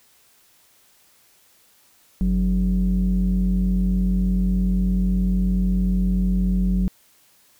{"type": "tone pair together", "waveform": "sine", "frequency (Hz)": [48.42, 185], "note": ["G1", "F#3"], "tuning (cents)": [-21, 0], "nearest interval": "octave + major seventh", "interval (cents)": 2321, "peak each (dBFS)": -18, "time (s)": [2.21, 6.88], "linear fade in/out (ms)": 0, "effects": ["tanh soft clip ceiling -13 dBFS", "white hiss -57 dBFS RMS until 7.59 s"]}